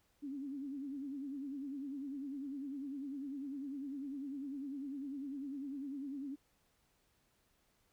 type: tone with vibrato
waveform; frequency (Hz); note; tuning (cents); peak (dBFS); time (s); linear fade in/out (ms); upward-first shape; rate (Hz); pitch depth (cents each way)
sine; 277.2; C#4; 0; -40; 0.22-6.36; 20; sine; 10; 97
effects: pink hiss -75 dBFS RMS until 7.92 s